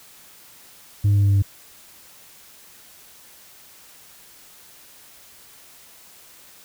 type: tone with pitch steps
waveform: sine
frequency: 102 / 101.35 / 100.71 / 100.07 / 99.44 / 98.81 Hz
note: G#2 / G#2 / G2 / G2 / G2 / G2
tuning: -31 / -42 / +47 / +36 / +25 / +14 cents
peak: -11 dBFS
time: 1.04-1.424 s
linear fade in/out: 10 ms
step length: 64 ms
effects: tanh soft clip ceiling -13 dBFS + white hiss -48 dBFS RMS until 6.64 s